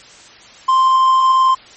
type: tone with quantisation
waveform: triangle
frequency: 1046.5 Hz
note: C6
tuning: in tune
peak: -7 dBFS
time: 0.68-1.55 s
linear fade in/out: 10 ms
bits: 6
effects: white hiss -41 dBFS RMS until 1.76 s + MP3 32 kbps